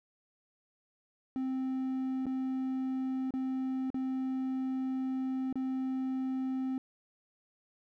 triangle tone with dropouts, 261.6 Hz, C4, in tune, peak -29 dBFS, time 1.36-6.78 s, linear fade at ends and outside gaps 1 ms, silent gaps 2.257-2.266 / 3.307-3.338 / 3.903-3.944 / 5.527-5.556 s, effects none

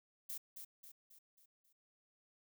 violet noise with echo, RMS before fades -44 dBFS, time 0.29-0.38 s, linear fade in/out 10 ms, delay 270 ms, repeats 5, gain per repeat -6 dB, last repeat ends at 1.73 s, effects none

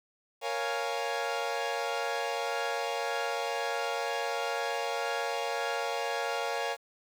sawtooth chord, Bb minor seventh, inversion none, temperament equal, 466.2 / 554.4 / 698.5 / 830.6 Hz, Bb4 / Db5 / F5 / Ab5, 0 / 0 / 0 / 0 cents, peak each -32 dBFS, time 0.41-6.77 s, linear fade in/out 50 ms, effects low-pass 6000 Hz 12 dB/octave + 9-bit

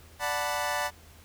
25% pulse chord, B minor seventh, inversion first, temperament equal, 587.3 / 740 / 880 / 987.8 Hz, D5 / F#5 / A5 / B5, 0 / 0 / 0 / 0 cents, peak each -30 dBFS, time 0.19-0.91 s, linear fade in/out 50 ms, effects added 80 Hz sine -53 dBFS peak until 1.24 s + pink hiss -55 dBFS RMS until 1.24 s

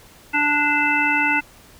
harmonic tone, 293.7 Hz, D4, in tune, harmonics 1 / 3 / 5 / 7 / 9, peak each -26 / -23 / -22 / -22 / -21 dBFS, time 0.33-1.41 s, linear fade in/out 20 ms, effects pink hiss -48 dBFS RMS until 1.79 s

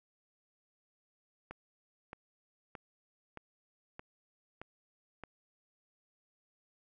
click train, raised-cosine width 0.5 ms, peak -29 dBFS, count 7, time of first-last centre 1.51-5.237 s, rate 1.61 Hz, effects none

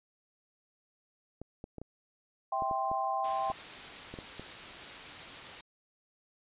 clicks, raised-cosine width 2 ms, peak -29 dBFS, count 11, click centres 1.416 / 1.641 / 1.783 / 1.816 / 2.622 / 2.712 / 2.915 / 3.501 / 4.14 / 4.188 / 4.396 s
sine chord, C major, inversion first, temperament just, 654.1 / 784.9 / 1046.5 Hz, E5 / G5 / C6, -14 / +2 / 0 cents, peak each -37 / -32 / -34 dBFS, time 2.52-3.52 s, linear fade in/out 5 ms
white noise, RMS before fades -44 dBFS, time 3.24-5.61 s, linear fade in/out 5 ms
effects resampled to 8000 Hz

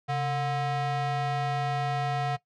square ring-modulated tone, 293.7 Hz, D4, in tune, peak -24 dBFS, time 0.08-2.37 s, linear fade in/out 20 ms, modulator 429 Hz, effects noise-tail reverb RT60 0.1 s tail -17 dB re dry + low-pass 4000 Hz 12 dB/octave

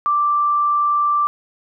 sine tone, 1174.7 Hz, D6, in tune, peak -14 dBFS, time 0.06-1.27 s, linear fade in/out 0 ms, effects none

